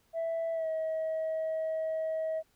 sine tone with pitch glide, 659.3 to 638.3 Hz, E5 to D#5, 0 to +44 cents, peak -28 dBFS, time 0.13-2.43 s, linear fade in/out 50 ms, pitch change -56 cents, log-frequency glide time 0.53-0.68 s, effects tanh soft clip ceiling -28 dBFS + pink hiss -70 dBFS RMS until 2.55 s

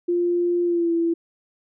sine tone with pitch glide, 349.2 to 335.2 Hz, F4 to E4, 0 to +29 cents, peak -18 dBFS, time 0.08-1.14 s, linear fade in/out 10 ms, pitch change -71 cents, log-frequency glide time 0.64-0.92 s, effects none

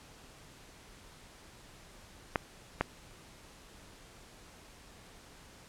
clicks, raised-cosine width 0.5 ms, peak -12 dBFS, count 2, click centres 2.358 / 2.81 s, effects pink hiss -55 dBFS RMS until 5.68 s + low-pass 10000 Hz 12 dB/octave

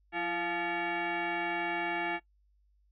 sine tone with frequency modulation, 698.5 Hz, F5, in tune, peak -30 dBFS, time 0.12-2.2 s, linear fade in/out 50 ms, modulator 519 Hz, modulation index 3.6, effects noise-tail reverb RT60 0.1 s tail -20 dB re dry + added 50 Hz sine -65 dBFS peak until 2.91 s

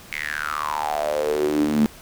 sawtooth tone with high-pass filter sweep, 75.1 Hz, D2, 39 cents sharp, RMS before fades -23 dBFS, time 0.12-1.86 s, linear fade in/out 0 ms, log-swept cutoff 2200 to 210 Hz, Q 9.3, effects pink hiss -44 dBFS RMS until 2.01 s

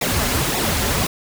pink noise with flanger, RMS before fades -20 dBFS, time 0.01-1.07 s, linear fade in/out 5 ms, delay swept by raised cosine 0.64 to 6.34 ms, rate 1.8 Hz, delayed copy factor -0.7, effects none

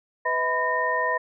sine tone cluster, 498.5 / 641 / 999 / 1836 Hz, B4 / E5 / B5 / A#6, +16 / -49 / +20 / -27 cents, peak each -30 / -29 / -25 / -26 dBFS, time 0.25-1.18 s, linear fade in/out 10 ms, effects none

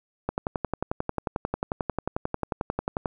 click train, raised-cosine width 1 ms, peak -12 dBFS, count 32, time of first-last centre 0.29-3.058 s, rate 11.2 Hz, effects none

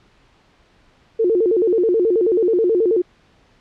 sine tone with vibrato, 400.8 Hz, G4, 38 cents sharp, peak -13 dBFS, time 1.19-3.02 s, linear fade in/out 10 ms, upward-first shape square, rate 9.3 Hz, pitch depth 200 cents each way, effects pink hiss -55 dBFS RMS until 3.6 s + low-pass 4000 Hz 12 dB/octave

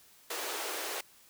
pink high-pass noise, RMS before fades -37 dBFS, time 0.3-1.01 s, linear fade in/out 5 ms, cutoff 340 Hz, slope 48 dB/octave, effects white hiss -60 dBFS RMS until 1.29 s

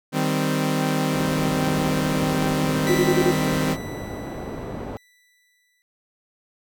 sawtooth chord, C minor, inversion first, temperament equal with one note detuned, 155.56 / 196 / 259.7 Hz, Eb3 / G3 / C4, 0 / 0 / -13 cents, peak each -20 / -23 / -20 dBFS, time 0.12-3.77 s, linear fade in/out 50 ms
white low-pass noise, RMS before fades -32 dBFS, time 1.13-4.97 s, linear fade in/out 0 ms, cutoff 500 Hz, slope 12 dB/octave
sawtooth tone with exponential decay, 1975.5 Hz, B6, in tune, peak -23 dBFS, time 2.87-5.82 s, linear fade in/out 0 ms, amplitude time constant 640 ms
sine tone bursts, 359.6 Hz, F#4, 49 cents flat, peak -16 dBFS, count 5, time 2.89-3.315 s, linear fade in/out 10 ms, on 61 ms, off 30 ms
effects none

